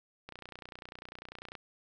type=click train; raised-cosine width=0.3 ms; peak=-28 dBFS; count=39; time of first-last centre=0.29-1.552 s; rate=30.1 Hz; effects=none